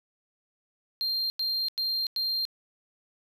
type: tone bursts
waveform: triangle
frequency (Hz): 4186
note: C8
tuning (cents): 0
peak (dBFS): -25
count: 4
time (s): 1.01-2.452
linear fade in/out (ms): 0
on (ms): 290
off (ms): 94
effects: none